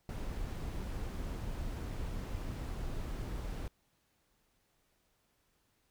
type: noise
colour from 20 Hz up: brown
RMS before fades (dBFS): -39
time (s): 0.09-3.68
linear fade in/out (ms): 2
effects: pink hiss -75 dBFS RMS until 5.9 s